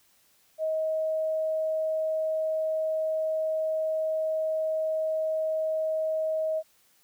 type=tone; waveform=sine; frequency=632 Hz; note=D#5; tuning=27 cents sharp; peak=-25 dBFS; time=0.58-6.63 s; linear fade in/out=50 ms; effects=white hiss -64 dBFS RMS until 7.03 s